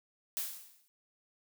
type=noise with exponential decay; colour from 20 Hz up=blue; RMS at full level=-33 dBFS; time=0.37-0.88 s; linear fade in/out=0 ms; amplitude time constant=110 ms; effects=none